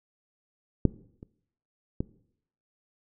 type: clicks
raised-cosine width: 3 ms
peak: -6 / -30 / -15 dBFS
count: 3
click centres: 0.853 / 1.229 / 2.005 s
effects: noise-tail reverb RT60 0.7 s tail -20 dB re dry